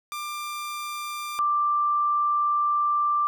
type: tone pair in turn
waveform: sawtooth / sine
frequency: 1189 / 1179.4 Hz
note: D6 / D6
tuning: +21 / +7 cents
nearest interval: unison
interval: 14 cents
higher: first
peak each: -27 / -20 dBFS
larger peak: second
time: 0.12-1.39 / 1.39-3.27 s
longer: second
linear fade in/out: 0 ms
effects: none